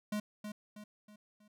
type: tone with echo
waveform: square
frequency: 210 Hz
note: G#3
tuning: 19 cents sharp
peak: -34 dBFS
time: 0.12-0.2 s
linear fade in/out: 5 ms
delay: 320 ms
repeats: 4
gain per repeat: -7 dB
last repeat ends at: 1.48 s
effects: none

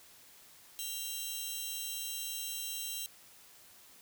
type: tone cluster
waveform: 10% pulse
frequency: 2787 / 3183 / 3947 Hz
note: F7 / G7 / B7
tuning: -4 / +26 / -2 cents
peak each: -36 / -33 / -33 dBFS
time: 0.79-3.06 s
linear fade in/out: 0 ms
effects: white hiss -58 dBFS RMS until 4.01 s

